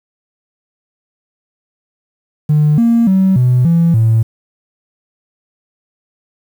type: tone with pitch steps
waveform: triangle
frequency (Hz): 150.4 / 232.6 / 190.3 / 125.1 / 168 / 112.2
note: D3 / A#3 / F#3 / B2 / E3 / A2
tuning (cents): +42 / -4 / +49 / +23 / +33 / +34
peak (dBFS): -4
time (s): 2.49-4.23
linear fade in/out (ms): 10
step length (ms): 290
effects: tanh soft clip ceiling -4 dBFS + 7-bit